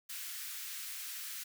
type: high-pass noise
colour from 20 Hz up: white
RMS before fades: -43 dBFS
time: 0.09-1.44 s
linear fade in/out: 10 ms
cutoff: 1400 Hz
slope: 24 dB/octave
effects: none